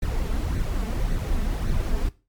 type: noise with flanger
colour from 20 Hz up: brown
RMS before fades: -24 dBFS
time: 0.02-2.09 s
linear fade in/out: 5 ms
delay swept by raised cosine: 0.48 to 4.58 ms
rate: 1.8 Hz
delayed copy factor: +0.6
effects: noise-tail reverb RT60 0.3 s tail -18 dB re dry + MP3 96 kbps